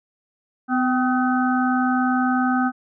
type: harmonic tone with a mistuned harmonic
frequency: 252.5 Hz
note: B3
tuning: 39 cents sharp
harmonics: 1 / 3 / 5 / 6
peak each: -19 / -24 / -26 / -27 dBFS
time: 0.68-2.72 s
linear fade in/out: 50 ms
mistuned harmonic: 3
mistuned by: +41 cents
effects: none